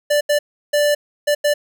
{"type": "tone bursts at uneven times", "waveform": "square", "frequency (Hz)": 587.3, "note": "D5", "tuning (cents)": 0, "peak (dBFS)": -14, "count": 5, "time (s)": [[0.1, 0.21], [0.29, 0.39], [0.73, 0.95], [1.27, 1.35], [1.44, 1.54]], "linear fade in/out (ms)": 10, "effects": []}